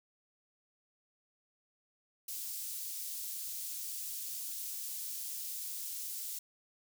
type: high-pass noise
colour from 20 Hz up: white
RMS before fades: -41 dBFS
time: 2.28-6.39 s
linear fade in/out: 5 ms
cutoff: 5400 Hz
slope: 12 dB/octave
effects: none